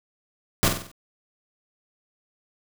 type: noise with echo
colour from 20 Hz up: pink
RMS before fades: -19 dBFS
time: 0.63-0.68 s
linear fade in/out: 0 ms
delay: 47 ms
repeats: 5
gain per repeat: -6 dB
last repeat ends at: 0.915 s
effects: none